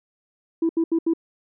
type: tone bursts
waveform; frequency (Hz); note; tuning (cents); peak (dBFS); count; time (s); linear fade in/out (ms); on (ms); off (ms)
sine; 329.6; E4; 0; -16; 4; 0.62-1.136; 5; 72; 76
effects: tanh soft clip ceiling -14 dBFS